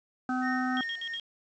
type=harmonic tone; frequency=254.7 Hz; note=C4; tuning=46 cents flat; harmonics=1 / 3 / 5 / 6; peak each=-29 / -34 / -36 / -37 dBFS; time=0.29-0.81 s; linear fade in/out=2 ms
type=tone with tremolo; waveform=triangle; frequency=1840 Hz; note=A#6; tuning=23 cents flat; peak=-30 dBFS; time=0.41-1.18 s; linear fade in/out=50 ms; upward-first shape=sine; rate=2.9 Hz; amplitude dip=55%
type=tone bursts; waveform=sine; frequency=3250 Hz; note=G#7; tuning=38 cents flat; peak=-34 dBFS; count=4; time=0.77-1.198 s; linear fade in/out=0 ms; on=62 ms; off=60 ms
effects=resampled to 16000 Hz + 9-bit